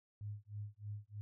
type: tone with tremolo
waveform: sine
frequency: 103.9 Hz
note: G#2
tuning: 1 cent sharp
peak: -40 dBFS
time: 0.21-1.21 s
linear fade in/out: 0 ms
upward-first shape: sine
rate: 3.2 Hz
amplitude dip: 100%
effects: none